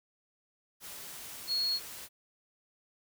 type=tone in noise; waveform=sine; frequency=4321 Hz; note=C#8; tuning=45 cents flat; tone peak=-28 dBFS; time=1.47-1.8 s; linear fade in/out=50 ms; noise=white; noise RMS=-45 dBFS; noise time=0.8-2.09 s; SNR=+14 dB; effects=none